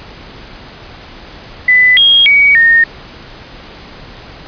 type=tone with pitch steps; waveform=sine; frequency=1999 / 3261 / 2259 / 1840 Hz; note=B6 / G#7 / C#7 / A#6; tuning=+20 / -32 / +32 / -23 cents; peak=-4 dBFS; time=1.68-2.84 s; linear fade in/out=5 ms; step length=290 ms; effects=pink hiss -33 dBFS RMS until 4.47 s + resampled to 11025 Hz